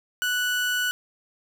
30% pulse tone, 1480 Hz, F#6, in tune, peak -20 dBFS, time 0.22-0.91 s, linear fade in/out 0 ms, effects none

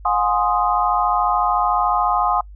sine chord, F minor seventh, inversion none, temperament equal with one note detuned, 716.8 / 830.6 / 1046.5 / 1244.5 Hz, F5 / Ab5 / C6 / Eb6, +45 / 0 / 0 / 0 cents, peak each -21 dBFS, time 0.05-2.41 s, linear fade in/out 5 ms, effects noise-tail reverb RT60 0.1 s tail -26 dB re dry + added 50 Hz sine -36 dBFS peak until 2.55 s

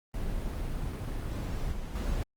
brown noise with level steps, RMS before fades -33 / -37 / -31 dBFS, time 0.14-2.23 s, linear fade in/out 0 ms, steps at 1.72 / 1.95 s, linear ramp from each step 5 ms, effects Opus 24 kbps

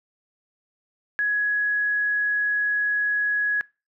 sine tone, 1675 Hz, G#6, 14 cents sharp, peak -20 dBFS, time 1.19-3.61 s, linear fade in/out 0 ms, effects noise-tail reverb RT60 0.3 s tail -24 dB re dry

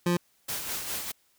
25% pulse tone, 174.8 Hz, F3, 2 cents sharp, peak -19 dBFS, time 0.06-0.17 s, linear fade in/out 5 ms
white noise with tremolo, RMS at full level -32 dBFS, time 0.48-1.12 s, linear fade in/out 10 ms, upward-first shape sine, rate 4.9 Hz, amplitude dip 45%
effects white hiss -67 dBFS RMS until 1.38 s

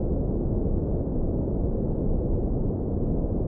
pink low-pass noise, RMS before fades -25 dBFS, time 0-3.47 s, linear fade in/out 5 ms, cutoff 510 Hz, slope 24 dB/octave, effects none

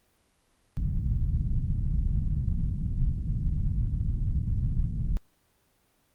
pink low-pass noise, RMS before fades -27 dBFS, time 0.77-5.17 s, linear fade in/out 0 ms, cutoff 160 Hz, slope 24 dB/octave, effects pink hiss -68 dBFS RMS until 6.14 s + Opus 24 kbps

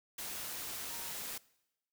sine tone in noise, 932.3 Hz, A#5, in tune, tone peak -53 dBFS, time 0.9-1.11 s, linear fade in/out 5 ms, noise white, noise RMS -42 dBFS, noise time 0.18-1.38 s, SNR -14 dB, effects noise-tail reverb RT60 0.9 s tail -22 dB re dry

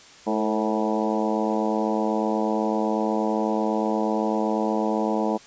harmonic tone with a mistuned harmonic, 108.1 Hz, A2, 30 cents flat, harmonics 2 / 3 / 4 / 5 / 6 / 7 / 8 / 9, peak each -26 / -28 / -29 / -30 / -31 / -31 / -32 / -33 dBFS, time 0.26-5.38 s, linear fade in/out 20 ms, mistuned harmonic 4, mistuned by +42 cents, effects white hiss -48 dBFS RMS until 5.46 s + resampled to 16000 Hz

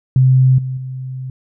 sine tone with level steps, 130 Hz, C3, 11 cents flat, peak -7 / -19 / -23 dBFS, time 0.16-1.3 s, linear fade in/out 2 ms, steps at 0.58 / 0.77 s, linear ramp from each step 5 ms, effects none

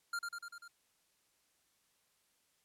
square tone with echo, 1396.9 Hz, F6, in tune, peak -36 dBFS, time 0.13-0.19 s, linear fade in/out 5 ms, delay 98 ms, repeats 5, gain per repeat -3 dB, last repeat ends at 0.68 s, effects white hiss -75 dBFS RMS until 2.64 s + low-pass 12000 Hz 12 dB/octave

